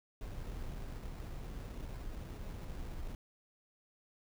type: noise with sample-and-hold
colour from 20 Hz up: brown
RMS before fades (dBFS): -43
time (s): 0.21-3.15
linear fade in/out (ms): 2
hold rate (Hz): 3150
effects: none